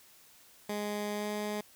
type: tone with pitch glide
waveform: 15% pulse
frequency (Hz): 207.7 to 209.3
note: G#3 to G#3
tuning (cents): 0 to +14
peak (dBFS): -27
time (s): 0.69-1.61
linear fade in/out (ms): 5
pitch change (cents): +14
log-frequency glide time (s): 1.15-1.28
effects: white hiss -59 dBFS RMS until 1.75 s